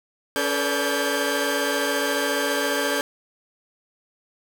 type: tone cluster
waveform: sawtooth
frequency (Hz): 281.2 / 436.1 / 490.3 / 577 / 1589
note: C#4 / A4 / B4 / D5 / G6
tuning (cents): +25 / -15 / -13 / -31 / +23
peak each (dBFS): -25 / -24 / -27 / -24 / -23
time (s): 0.36-3.01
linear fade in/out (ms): 0
effects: none